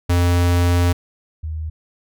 square / sine tone pair in turn, 87.7 / 78.54 Hz, F2 / D#2, +8 / +17 cents, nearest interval major second, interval 191 cents, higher first, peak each -14 / -23 dBFS, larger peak first, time 0.09-0.93 / 1.43-1.7 s, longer first, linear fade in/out 10 ms, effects none

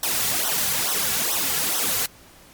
white noise with flanger, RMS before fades -23 dBFS, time 0.03-2.06 s, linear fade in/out 2 ms, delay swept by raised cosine 0.42 to 3.32 ms, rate 2.3 Hz, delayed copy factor -0.95, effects pink hiss -49 dBFS RMS until 2.53 s + MP3 96 kbps

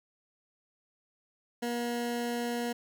20% pulse tone, 238.6 Hz, A#3, 41 cents sharp, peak -26 dBFS, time 1.62-2.73 s, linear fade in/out 10 ms, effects none

